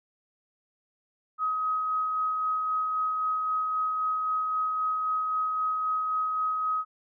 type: tone with tremolo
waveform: sine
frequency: 1265 Hz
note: D#6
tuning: 28 cents sharp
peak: -24 dBFS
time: 1.38-6.85 s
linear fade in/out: 50 ms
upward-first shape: sine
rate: 3.8 Hz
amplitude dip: 25%
effects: none